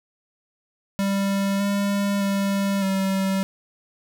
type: tone with pitch steps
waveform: square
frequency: 197.2 / 200.5 / 197.8 / 192.7 Hz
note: G3 / G3 / G3 / G3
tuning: +11 / +39 / +16 / -29 cents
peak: -21 dBFS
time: 0.99-3.43 s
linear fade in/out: 0 ms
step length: 610 ms
effects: none